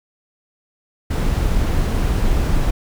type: noise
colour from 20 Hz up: brown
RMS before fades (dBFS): -17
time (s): 1.1-2.71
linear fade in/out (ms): 10
effects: none